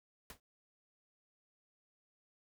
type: noise with exponential decay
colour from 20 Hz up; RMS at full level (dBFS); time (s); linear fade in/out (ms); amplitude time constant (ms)
pink; -44; 0.3-0.4; 1; 21
effects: none